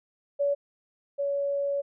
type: tone pair in turn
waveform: sine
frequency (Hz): 568 / 563.4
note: C#5 / C#5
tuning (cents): +42 / +28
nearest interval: unison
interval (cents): 14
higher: first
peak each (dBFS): -22 / -25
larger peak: first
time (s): 0.39-0.55 / 1.18-1.82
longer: second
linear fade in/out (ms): 20
effects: none